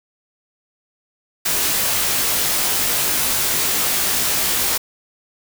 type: noise with comb filter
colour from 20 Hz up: white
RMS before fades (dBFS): -19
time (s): 1.45-4.78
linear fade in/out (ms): 10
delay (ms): 18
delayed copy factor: -0.9
effects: none